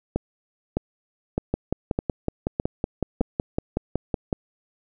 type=two click trains; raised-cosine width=2 ms; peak=-9 / -9 dBFS; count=6 / 16; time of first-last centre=0.16-3.209 / 1.54-4.328 s; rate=1.64 / 5.38 Hz; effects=none